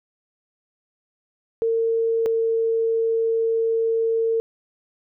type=tone pair in turn; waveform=sine; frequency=455 / 453.3 Hz; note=A#4 / A#4; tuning=-42 / -48 cents; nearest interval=unison; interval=6 cents; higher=first; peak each=-18 dBFS; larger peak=neither; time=1.62-2.26 / 2.26-4.4 s; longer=second; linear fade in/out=0 ms; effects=none